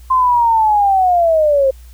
sine linear sweep, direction down, 1046.5 to 523.3 Hz, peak -9 dBFS, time 0.1-1.71 s, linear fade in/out 10 ms, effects added 60 Hz sine -35 dBFS peak until 1.93 s + white hiss -50 dBFS RMS until 1.93 s

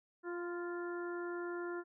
harmonic tone with a mistuned harmonic, 349.2 Hz, F4, in tune, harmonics 1 / 2 / 3 / 4 / 5, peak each -39 / -51 / -50 / -47 / -53 dBFS, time 0.23-1.84 s, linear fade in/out 50 ms, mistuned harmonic 3, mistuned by -16 cents, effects none

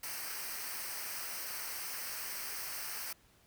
white noise with comb filter, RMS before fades -41 dBFS, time 0.03-3.13 s, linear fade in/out 5 ms, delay 0.28 ms, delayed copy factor -0.7, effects pink hiss -66 dBFS RMS until 3.46 s

